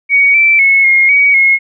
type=tone with pitch steps; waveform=sine; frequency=2244 / 2332 / 2191 / 2143 / 2258 / 2164 Hz; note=C#7 / D7 / C#7 / C7 / C#7 / C#7; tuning=+21 / -13 / -21 / +41 / +31 / -42 cents; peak=-5 dBFS; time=0.09-1.59 s; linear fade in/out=50 ms; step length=250 ms; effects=none